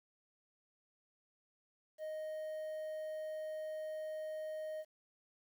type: tone with quantisation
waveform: triangle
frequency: 622.3 Hz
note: D#5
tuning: in tune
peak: -38 dBFS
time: 1.98-4.85 s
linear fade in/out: 50 ms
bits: 11
effects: none